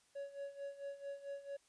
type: tone with tremolo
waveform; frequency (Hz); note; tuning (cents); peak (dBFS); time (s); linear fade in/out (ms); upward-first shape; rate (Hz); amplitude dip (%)
triangle; 560; C#5; +18; -39; 0.15-1.57; 10; sine; 4.5; 80
effects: white hiss -72 dBFS RMS until 1.68 s + resampled to 22050 Hz